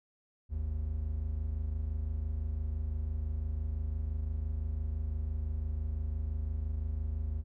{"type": "tone pair together", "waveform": "triangle", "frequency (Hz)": [51.6, 77.5], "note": ["G#1", "D#2"], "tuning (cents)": [-10, -6], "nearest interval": "perfect fifth", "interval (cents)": 704, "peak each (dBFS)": [-35, -31], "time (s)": [0.49, 7.44], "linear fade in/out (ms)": 50, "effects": []}